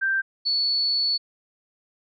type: tone pair in turn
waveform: sine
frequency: 1570 / 4432 Hz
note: G6 / C#8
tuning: +2 / -1 cents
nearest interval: octave + tritone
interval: 1797 cents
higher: second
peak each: -20 dBFS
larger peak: neither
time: 0.01-0.22 / 0.45-1.18 s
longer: second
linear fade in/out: 20 ms
effects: none